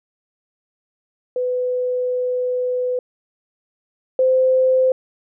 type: tone pair in turn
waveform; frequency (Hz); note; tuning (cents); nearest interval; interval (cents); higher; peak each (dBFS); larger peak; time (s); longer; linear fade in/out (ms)
sine; 500 / 517.3; B4 / C5; +21 / -20; minor second; 59; second; -18 / -12; second; 1.36-2.99 / 4.19-4.92; first; 2
effects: none